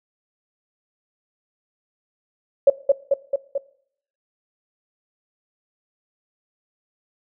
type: tone with echo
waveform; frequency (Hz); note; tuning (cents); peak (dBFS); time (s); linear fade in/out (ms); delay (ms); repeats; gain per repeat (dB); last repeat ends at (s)
sine; 554.4; C#5; 0; -7; 2.67-2.7; 5; 220; 4; -3; 3.58
effects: noise-tail reverb RT60 0.6 s tail -19 dB re dry